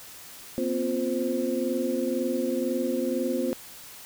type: tone cluster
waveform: sine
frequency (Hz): 241.3 / 263.3 / 351.1 / 521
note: B3 / C4 / F4 / C5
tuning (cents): -40 / +11 / +9 / -7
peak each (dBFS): -30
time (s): 0.58-3.53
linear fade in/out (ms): 0
effects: white hiss -45 dBFS RMS until 4.05 s